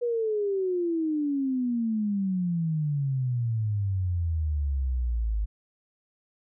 sine exponential sweep, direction down, 487.4 to 51 Hz, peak -24 dBFS, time 0.01-5.46 s, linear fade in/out 20 ms, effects none

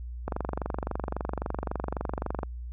click train, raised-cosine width 1 ms, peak -16 dBFS, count 52, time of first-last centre 0.28-2.432 s, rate 23.7 Hz, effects added 60 Hz sine -35 dBFS peak until 2.72 s

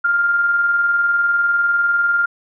sine tone with tremolo, 1400 Hz, F6, 4 cents sharp, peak -12 dBFS, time 0.04-2.26 s, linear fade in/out 10 ms, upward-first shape square, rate 20 Hz, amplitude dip 30%, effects none

